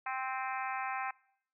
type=harmonic tone with a mistuned harmonic; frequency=261.6 Hz; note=C4; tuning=in tune; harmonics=3 / 4 / 5 / 6 / 7 / 8 / 9 / 10; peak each=-38 / -40 / -42 / -44 / -45 / -46 / -47 / -48 dBFS; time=0.06-1.11 s; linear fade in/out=5 ms; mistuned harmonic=10; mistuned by=-40 cents; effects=noise-tail reverb RT60 0.7 s tail -24 dB re dry